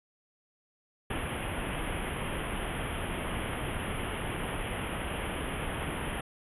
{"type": "band-stop noise", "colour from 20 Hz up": "pink", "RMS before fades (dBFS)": -34, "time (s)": [1.1, 6.21], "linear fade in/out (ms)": 5, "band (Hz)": [3300, 10000], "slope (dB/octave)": 96, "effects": ["resampled to 24000 Hz"]}